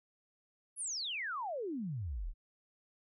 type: exponential sweep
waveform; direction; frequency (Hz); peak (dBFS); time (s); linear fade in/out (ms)
sine; down; 11175 to 30.87; -36; 0.76-2.34; 50
effects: none